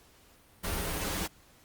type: noise with comb filter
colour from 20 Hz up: pink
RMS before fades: -33 dBFS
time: 0.63-1.28 s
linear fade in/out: 20 ms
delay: 8.2 ms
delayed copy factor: -0.95
effects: pink hiss -60 dBFS RMS until 1.64 s + Opus 48 kbps